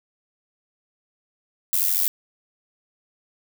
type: noise with amplitude modulation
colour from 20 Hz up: violet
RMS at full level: -18 dBFS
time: 1.73-2.08 s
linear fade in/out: 0 ms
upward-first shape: sine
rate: 92.9 Hz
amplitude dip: 80%
effects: none